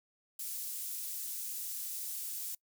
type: high-pass noise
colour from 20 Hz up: pink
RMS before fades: -40 dBFS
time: 0.39-2.55 s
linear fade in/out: 5 ms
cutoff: 9600 Hz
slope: 12 dB/octave
effects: noise-tail reverb RT60 0.1 s tail -24 dB re dry